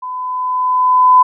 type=tone with level ramp; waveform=sine; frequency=1008 Hz; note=B5; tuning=35 cents sharp; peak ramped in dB=-22 to -3 dBFS; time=0.02-1.23 s; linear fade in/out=10 ms; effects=none